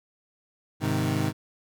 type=chord; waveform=25% pulse; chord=Ab major; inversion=none; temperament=equal; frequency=103.83 / 130.81 / 155.56 Hz; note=Ab2 / C3 / Eb3; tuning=0 / 0 / 0 cents; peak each=-25 dBFS; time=0.8-1.33 s; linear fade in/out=50 ms; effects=none